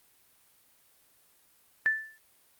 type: tone with exponential decay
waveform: sine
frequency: 1760 Hz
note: A6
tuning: in tune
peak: -19 dBFS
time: 1.86-2.18 s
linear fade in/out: 0 ms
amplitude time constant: 69 ms
effects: white hiss -64 dBFS RMS until 2.59 s + Opus 32 kbps